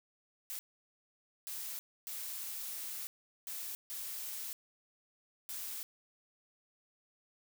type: noise bursts at uneven times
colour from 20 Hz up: blue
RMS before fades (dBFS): -42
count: 6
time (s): 0.5-0.59 / 1.47-1.79 / 2.07-3.07 / 3.47-3.75 / 3.9-4.53 / 5.49-5.83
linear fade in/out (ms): 0
effects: none